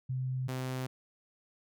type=tone pair in turn; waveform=sine / sawtooth; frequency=129.2 / 129.2 Hz; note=C3 / C3; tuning=-21 / -21 cents; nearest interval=unison; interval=0 cents; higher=neither; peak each=-31 / -30 dBFS; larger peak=second; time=0.09-0.48 / 0.48-0.87 s; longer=neither; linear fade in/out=10 ms; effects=none